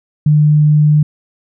sine tone, 150.4 Hz, D3, 42 cents sharp, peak -6 dBFS, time 0.26-1.03 s, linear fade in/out 5 ms, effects none

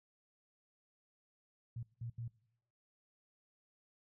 sine tone bursts at uneven times, 117 Hz, A#2, 7 cents sharp, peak -40 dBFS, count 3, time 1.76-1.83 / 2.01-2.1 / 2.18-2.28 s, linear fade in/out 5 ms, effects noise-tail reverb RT60 0.8 s tail -23 dB re dry

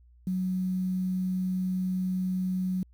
sine tone with quantisation, 185 Hz, F#3, in tune, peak -26 dBFS, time 0.27-2.83 s, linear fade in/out 2 ms, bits 9, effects added 60 Hz sine -54 dBFS peak until 2.93 s

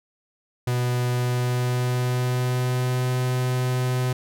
45% pulse tone with pitch glide, 123.47 to 126.65 Hz, B2 to B2, 0 to +44 cents, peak -21 dBFS, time 0.67-4.13 s, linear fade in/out 5 ms, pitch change +44 cents, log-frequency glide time 1.12-3.15 s, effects none

